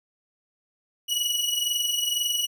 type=tone pair together; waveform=sawtooth; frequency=2910 / 2932 Hz; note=F#7 / F#7; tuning=-29 / -16 cents; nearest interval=unison; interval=13 cents; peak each=-24 / -23 dBFS; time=1.08-2.47 s; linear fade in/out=20 ms; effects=none